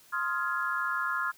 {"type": "chord", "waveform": "sine", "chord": "F minor seventh", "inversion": "second", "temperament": "just", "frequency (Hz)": [1047.7, 1257.2, 1396.9, 1676.3], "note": ["C6", "Eb6", "F6", "Ab6"], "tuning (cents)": [2, 18, 0, 16], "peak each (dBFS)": [-34, -35, -31, -35], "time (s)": [0.12, 1.32], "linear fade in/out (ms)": 20, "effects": ["white hiss -58 dBFS RMS until 1.37 s"]}